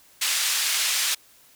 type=band-pass noise; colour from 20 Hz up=pink; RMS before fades=-24 dBFS; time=0.21-1.15 s; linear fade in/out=10 ms; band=2500 to 11000 Hz; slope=12 dB/octave; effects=white hiss -55 dBFS RMS until 1.55 s